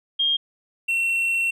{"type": "tone pair in turn", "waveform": ["sine", "triangle"], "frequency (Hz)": [3224, 2716], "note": ["G7", "F7"], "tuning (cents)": [48, -49], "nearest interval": "minor third", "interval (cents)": 297, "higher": "first", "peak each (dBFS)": [-18, -18], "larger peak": "neither", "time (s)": [[0.19, 0.37], [0.88, 1.51]], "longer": "second", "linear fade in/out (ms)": 10, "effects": []}